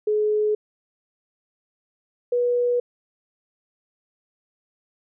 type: tone pair in turn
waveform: sine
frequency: 424.1 / 486.5 Hz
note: G#4 / B4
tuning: +36 / -26 cents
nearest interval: major second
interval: 238 cents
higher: second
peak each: -18 dBFS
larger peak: neither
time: 0.07-0.55 / 2.32-2.8 s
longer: neither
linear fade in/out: 5 ms
effects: none